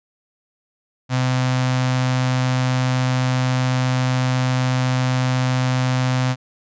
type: tone with notch filter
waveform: sawtooth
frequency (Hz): 127.9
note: C3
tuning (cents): -39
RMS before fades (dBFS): -19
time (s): 1.09-6.36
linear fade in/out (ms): 50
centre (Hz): 390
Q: 1.4
effects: resampled to 16000 Hz